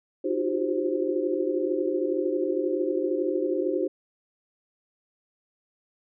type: tone cluster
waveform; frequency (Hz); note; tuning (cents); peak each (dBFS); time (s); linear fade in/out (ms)
sine; 306.8 / 351.4 / 364.2 / 393.4 / 525; D#4 / F4 / F#4 / G4 / C5; -24 / +11 / -27 / +6 / +6; -30; 0.24-3.88; 10
effects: none